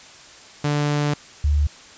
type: tone pair in turn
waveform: sawtooth / sine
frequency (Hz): 146.83 / 73.42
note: D3 / D2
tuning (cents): 0 / 0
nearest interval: octave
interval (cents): 1200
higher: first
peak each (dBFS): -15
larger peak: neither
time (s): 0.64-1.14 / 1.44-1.67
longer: first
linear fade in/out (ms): 5
effects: white hiss -44 dBFS RMS until 1.97 s + resampled to 16000 Hz